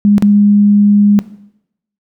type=tone with dropouts; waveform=sine; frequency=205 Hz; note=G#3; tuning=22 cents flat; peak=-5 dBFS; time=0.05-1.19 s; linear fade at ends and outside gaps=0 ms; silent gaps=0.181-0.224 s; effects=noise-tail reverb RT60 0.8 s tail -17 dB re dry